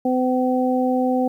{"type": "harmonic tone", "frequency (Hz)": 254.4, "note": "C4", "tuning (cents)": -48, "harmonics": [1, 2, 3], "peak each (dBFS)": [-19, -22, -24], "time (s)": [0.05, 1.28], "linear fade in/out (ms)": 5, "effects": ["9-bit"]}